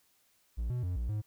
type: tone with pitch steps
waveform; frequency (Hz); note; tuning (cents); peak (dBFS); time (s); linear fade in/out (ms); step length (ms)
triangle; 57.6 / 123.4 / 89.7 / 58.9 / 106.1; A#1 / B2 / F2 / A#1 / G#2; -20 / -1 / +47 / +19 / +38; -29; 0.57-1.22; 20; 130
effects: white hiss -70 dBFS RMS until 1.26 s